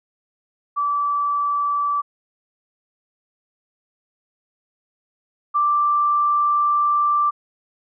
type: tone pair in turn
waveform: sine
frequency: 1158 / 1175.5 Hz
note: D6 / D6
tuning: -25 / +1 cents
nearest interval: unison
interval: 26 cents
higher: second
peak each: -18 / -15 dBFS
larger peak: second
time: 0.76-2.02 / 5.54-7.31 s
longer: second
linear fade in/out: 20 ms
effects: none